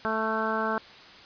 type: harmonic tone with a mistuned harmonic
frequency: 220 Hz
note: A3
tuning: in tune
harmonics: 1 / 2 / 3 / 4 / 5 / 6 / 7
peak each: -33 / -33 / -33 / -33 / -33 / -33 / -33 dBFS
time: 0.05-0.78 s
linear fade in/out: 0 ms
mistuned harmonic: 6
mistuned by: +22 cents
effects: white hiss -48 dBFS RMS until 1.25 s + resampled to 11025 Hz